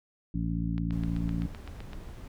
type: harmonic tone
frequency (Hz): 56.6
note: A1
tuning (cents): +50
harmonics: 1 / 2 / 3 / 4 / 5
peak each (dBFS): -33 / -36 / -31 / -39 / -36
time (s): 0.34-1.47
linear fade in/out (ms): 5
type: click train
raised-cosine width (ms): 0.3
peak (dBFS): -28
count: 10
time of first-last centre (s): 0.78-1.932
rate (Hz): 7.81
type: noise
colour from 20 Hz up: brown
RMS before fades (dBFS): -42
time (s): 0.92-2.28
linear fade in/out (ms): 5
effects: none